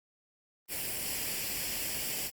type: noise with comb filter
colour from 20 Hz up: white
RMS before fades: -35 dBFS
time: 0.68-2.31 s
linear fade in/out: 50 ms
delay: 0.39 ms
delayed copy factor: +0.6
effects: Opus 32 kbps